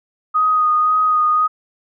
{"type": "tone with vibrato", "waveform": "sine", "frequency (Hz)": 1244.5, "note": "D#6", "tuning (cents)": 0, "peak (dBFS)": -12, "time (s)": [0.34, 1.48], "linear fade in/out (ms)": 20, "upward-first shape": "sine", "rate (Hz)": 1.9, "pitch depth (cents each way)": 17, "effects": []}